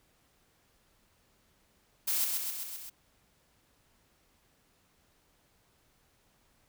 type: noise with echo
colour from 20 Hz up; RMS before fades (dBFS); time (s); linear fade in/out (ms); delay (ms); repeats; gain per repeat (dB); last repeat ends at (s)
blue; -30; 2.07-2.25; 10; 130; 5; -3; 2.9
effects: pink hiss -69 dBFS RMS until 6.68 s